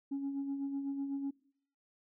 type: tone with tremolo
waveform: sine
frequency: 277.2 Hz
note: C#4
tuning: in tune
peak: -31 dBFS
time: 0.11-1.31 s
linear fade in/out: 10 ms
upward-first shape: sine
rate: 8 Hz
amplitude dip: 50%
effects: noise-tail reverb RT60 0.6 s tail -22 dB re dry + tanh soft clip ceiling -31 dBFS